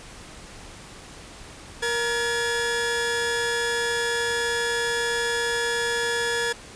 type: tone pair together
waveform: sawtooth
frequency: 469.9 / 1700 Hz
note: A#4 / G#6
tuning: +14 / +40 cents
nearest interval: octave + minor seventh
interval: 2226 cents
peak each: -22 dBFS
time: 1.82-6.53 s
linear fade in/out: 10 ms
effects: pink hiss -43 dBFS RMS until 6.75 s + resampled to 22050 Hz